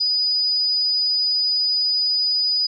sine tone, 4956 Hz, D#8, 8 cents flat, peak -17 dBFS, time 0-2.67 s, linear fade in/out 10 ms, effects none

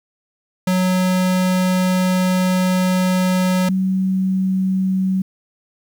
square / sine tone pair in turn, 184.2 / 188.83 Hz, F#3 / F#3, -7 / +36 cents, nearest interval unison, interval 43 cents, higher second, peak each -15 dBFS, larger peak neither, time 0.67-3.69 / 3.69-5.22 s, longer first, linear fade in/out 5 ms, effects 8-bit

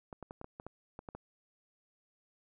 clicks, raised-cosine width 1 ms, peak -30 dBFS, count 10, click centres 0.128 / 0.227 / 0.309 / 0.414 / 0.444 / 0.599 / 0.666 / 0.991 / 1.088 / 1.15 s, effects none

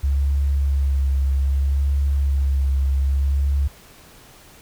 sine tone with vibrato, 68.9 Hz, C#2, 10 cents flat, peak -16 dBFS, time 0.03-3.68 s, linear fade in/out 10 ms, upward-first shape sine, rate 0.63 Hz, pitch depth 26 cents each way, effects pink hiss -47 dBFS RMS until 4.61 s

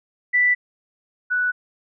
sine tone pair in turn, 1975.5 / 1480 Hz, B6 / F#6, 0 / 0 cents, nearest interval perfect fourth, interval 500 cents, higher first, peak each -14 / -18 dBFS, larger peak first, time 0.33-0.55 / 1.3-1.52 s, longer neither, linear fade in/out 20 ms, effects none

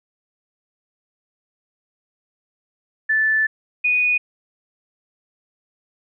sine tone pair in turn, 1753 / 2474 Hz, A6 / D#7, -7 / -10 cents, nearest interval tritone, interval 597 cents, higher second, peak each -15 dBFS, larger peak neither, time 3.09-3.47 / 3.84-4.18 s, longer first, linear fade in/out 10 ms, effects none

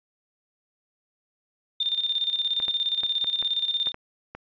sine tone with tremolo, 3613 Hz, A7, 45 cents sharp, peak -21 dBFS, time 1.8-3.92 s, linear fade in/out 5 ms, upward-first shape square, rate 17 Hz, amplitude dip 65%
clicks, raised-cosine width 0.5 ms, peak -22 dBFS, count 8, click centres 2.601 / 2.682 / 3.034 / 3.244 / 3.426 / 3.871 / 3.944 / 4.35 s
effects resampled to 11025 Hz

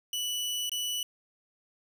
sawtooth tone with dropouts, 2960 Hz, F#7, in tune, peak -27 dBFS, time 0.13-1.03 s, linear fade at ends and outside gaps 2 ms, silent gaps 0.695-0.717 s, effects none

